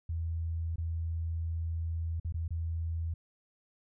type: tone with dropouts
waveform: sine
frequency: 82.41 Hz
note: E2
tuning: in tune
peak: -31 dBFS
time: 0.09-3.14 s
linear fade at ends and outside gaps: 5 ms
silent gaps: 0.759-0.781 / 2.199-2.247 / 2.324-2.342 / 2.48-2.506 s
effects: none